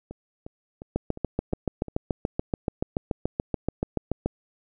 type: two click trains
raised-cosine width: 2 ms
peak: -24 / -11 dBFS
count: 6 / 24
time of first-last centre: 0.11-1.883 / 0.96-4.26 s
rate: 2.82 / 6.97 Hz
effects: none